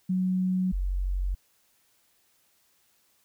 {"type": "tone pair in turn", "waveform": "sine", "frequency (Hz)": [185, 46.25], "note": ["F#3", "F#1"], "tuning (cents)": [0, 0], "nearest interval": "2 octaves", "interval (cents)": 2400, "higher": "first", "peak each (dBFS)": [-23, -25], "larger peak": "first", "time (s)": [[0.09, 0.72], [0.72, 1.35]], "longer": "neither", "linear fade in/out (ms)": 10, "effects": ["white hiss -67 dBFS RMS until 3.24 s"]}